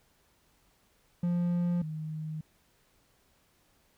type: tone pair in turn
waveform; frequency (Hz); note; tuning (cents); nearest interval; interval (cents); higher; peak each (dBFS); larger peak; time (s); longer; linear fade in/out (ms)
triangle / sine; 174.61 / 155.83; F3 / D#3; 0 / +3; major second; 197; first; -24 / -34; first; 1.23-1.82 / 1.82-2.41; neither; 5
effects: pink hiss -68 dBFS RMS until 3.97 s